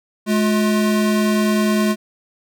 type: tone pair together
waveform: square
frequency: 212.5 / 357.4 Hz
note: G#3 / F4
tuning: +40 / +40 cents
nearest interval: major sixth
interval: 900 cents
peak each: -16 / -23 dBFS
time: 0.26-1.96 s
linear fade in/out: 50 ms
effects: none